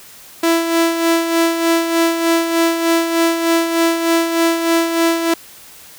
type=tone with tremolo; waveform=sawtooth; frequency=332.4 Hz; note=E4; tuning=15 cents sharp; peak=-7 dBFS; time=0.43-5.34 s; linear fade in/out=5 ms; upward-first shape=sine; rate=3.3 Hz; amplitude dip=55%; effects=white hiss -40 dBFS RMS until 5.98 s